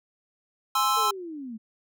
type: chord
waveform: square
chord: Ab augmented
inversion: none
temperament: equal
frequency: 830.6 / 1046.5 / 1318.5 Hz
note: Ab5 / C6 / E6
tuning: 0 / 0 / 0 cents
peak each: -30 / -26 / -25 dBFS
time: 0.75-1.11 s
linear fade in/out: 5 ms
type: linear sweep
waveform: sine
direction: down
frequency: 461.9 to 210 Hz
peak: -34 dBFS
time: 0.96-1.58 s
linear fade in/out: 20 ms
effects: none